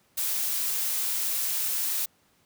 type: noise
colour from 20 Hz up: blue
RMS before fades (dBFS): -28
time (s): 0.17-2.06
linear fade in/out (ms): 10
effects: pink hiss -65 dBFS RMS until 2.45 s + high-pass 80 Hz 12 dB/octave